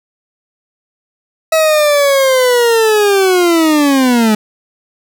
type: linear sweep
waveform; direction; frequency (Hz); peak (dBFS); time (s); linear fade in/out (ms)
40% pulse; down; 646 to 210.1; -7; 1.52-4.35; 5
effects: none